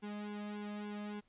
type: tone with flanger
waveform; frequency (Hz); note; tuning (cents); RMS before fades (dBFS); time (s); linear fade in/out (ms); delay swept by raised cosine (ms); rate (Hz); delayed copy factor
sawtooth; 207.7; G#3; 0; -43; 0.02-1.21; 20; 1.6 to 2.12; 3.5; -0.8
effects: pink hiss -75 dBFS RMS until 1.28 s + resampled to 8000 Hz